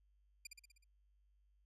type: tone with echo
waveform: 15% pulse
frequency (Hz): 2401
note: D7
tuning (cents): +38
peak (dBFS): -39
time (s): 0.45-0.47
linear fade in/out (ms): 5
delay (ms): 62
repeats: 6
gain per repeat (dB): -4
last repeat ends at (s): 0.842
effects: added 50 Hz sine -70 dBFS peak until 1.65 s + resampled to 32000 Hz